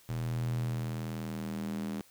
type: tone with high-pass filter sweep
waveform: square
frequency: 40.42 Hz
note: E1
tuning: 33 cents flat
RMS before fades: -35 dBFS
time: 0.09-2.01 s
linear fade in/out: 0 ms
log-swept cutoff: 100 to 220 Hz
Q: 4
effects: white hiss -61 dBFS RMS until 2.1 s